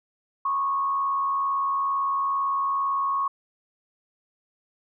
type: tone with frequency modulation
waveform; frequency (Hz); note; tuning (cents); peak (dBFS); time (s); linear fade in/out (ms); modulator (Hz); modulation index
sine; 1100; C#6; -14; -22; 0.45-3.28; 5; 82.2; 0.5
effects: none